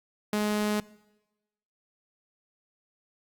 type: tone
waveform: sawtooth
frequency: 210 Hz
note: G#3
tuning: 19 cents sharp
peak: -21 dBFS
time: 0.33-0.8 s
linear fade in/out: 2 ms
effects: noise-tail reverb RT60 1.0 s tail -21 dB re dry + Opus 48 kbps